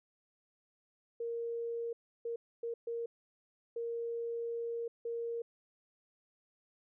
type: tone bursts at uneven times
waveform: sine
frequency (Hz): 466.2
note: A#4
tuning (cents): 0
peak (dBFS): -35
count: 6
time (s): 1.2-1.93 / 2.25-2.36 / 2.63-2.74 / 2.87-3.06 / 3.76-4.88 / 5.05-5.42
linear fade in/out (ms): 5
effects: none